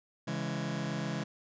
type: chord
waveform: sawtooth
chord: C# minor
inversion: none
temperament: just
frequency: 138.59 / 166.31 / 207.9 Hz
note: C#3 / E3 / G#3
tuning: 0 / +16 / +2 cents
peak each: -33 dBFS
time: 0.27-1.24 s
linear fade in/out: 10 ms
effects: resampled to 16000 Hz